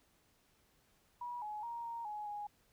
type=tone with pitch steps; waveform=sine; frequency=967 / 844 / 938 / 931 / 840 / 828 Hz; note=B5 / G#5 / A#5 / A#5 / G#5 / G#5; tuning=-37 / +28 / +11 / -2 / +19 / -5 cents; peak=-40 dBFS; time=1.21-2.47 s; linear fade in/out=5 ms; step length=210 ms; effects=pink hiss -72 dBFS RMS until 2.72 s